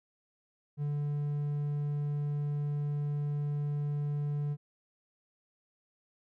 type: tone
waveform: triangle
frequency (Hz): 146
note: D3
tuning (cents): -10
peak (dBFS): -28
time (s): 0.77-4.57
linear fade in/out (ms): 50
effects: none